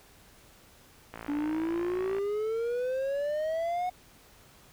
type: click train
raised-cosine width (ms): 0.5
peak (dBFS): -25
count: 60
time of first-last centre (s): 1.14-2.184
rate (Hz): 56.5
type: exponential sweep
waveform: triangle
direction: up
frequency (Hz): 285.2 to 736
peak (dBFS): -26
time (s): 1.28-3.9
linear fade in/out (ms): 10
effects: pink hiss -57 dBFS RMS until 4.72 s